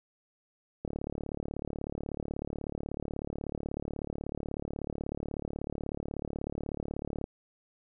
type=click train; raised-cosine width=2 ms; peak=-22 dBFS; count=233; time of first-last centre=0.85-7.241 s; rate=36.3 Hz; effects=none